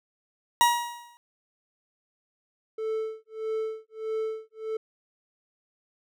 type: tone with exponential decay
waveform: 40% pulse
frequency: 953 Hz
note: A#5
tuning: 38 cents sharp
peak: -14 dBFS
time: 0.61-1.17 s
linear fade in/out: 0 ms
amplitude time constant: 120 ms
type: tone with tremolo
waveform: triangle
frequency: 440 Hz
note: A4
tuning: in tune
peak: -24 dBFS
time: 2.78-4.77 s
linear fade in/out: 5 ms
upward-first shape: sine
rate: 1.6 Hz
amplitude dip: 100%
effects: none